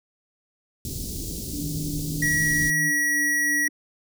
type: band-stop noise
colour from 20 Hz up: pink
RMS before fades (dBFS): -32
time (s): 0.85-2.7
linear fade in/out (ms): 0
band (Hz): 360 to 4700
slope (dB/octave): 24
type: tone with tremolo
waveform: sine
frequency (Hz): 290.5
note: D4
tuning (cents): -19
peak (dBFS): -30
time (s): 1.53-3.69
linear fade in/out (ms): 10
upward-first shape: sine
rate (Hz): 3.1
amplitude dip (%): 50
type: tone with pitch glide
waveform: sine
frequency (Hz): 155.2 to 157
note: D#3 to D#3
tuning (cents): -4 to +16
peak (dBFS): -29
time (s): 1.6-2.92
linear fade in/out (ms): 50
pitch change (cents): +20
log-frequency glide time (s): 2.15-2.77
type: tone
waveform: square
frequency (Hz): 1920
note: B6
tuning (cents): -49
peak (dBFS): -21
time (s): 2.22-3.68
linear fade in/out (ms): 5
effects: none